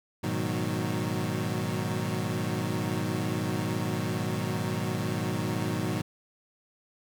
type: chord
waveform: 25% pulse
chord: G# minor seventh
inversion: none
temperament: equal with one note detuned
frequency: 103.83 / 121.63 / 155.56 / 185 Hz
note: G#2 / B2 / D#3 / F#3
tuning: 0 / -26 / 0 / 0 cents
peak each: -30 dBFS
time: 0.23-6.02 s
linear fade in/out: 10 ms
effects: none